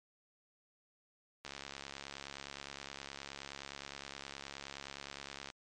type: click train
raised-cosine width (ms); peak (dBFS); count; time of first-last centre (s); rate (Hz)
0.2; -26; 283; 1.45-5.502; 69.6
effects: MP3 48 kbps